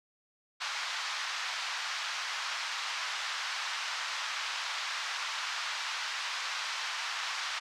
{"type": "band-pass noise", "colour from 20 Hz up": "pink", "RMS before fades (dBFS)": -36, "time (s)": [0.6, 7.6], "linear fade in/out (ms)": 20, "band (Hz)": [1000, 5700], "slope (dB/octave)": 24, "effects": []}